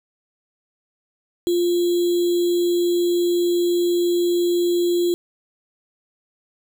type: tone with sample-and-hold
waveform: sine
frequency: 349.2 Hz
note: F4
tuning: in tune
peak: -16 dBFS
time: 1.47-5.14 s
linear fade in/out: 0 ms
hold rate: 3675 Hz
effects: none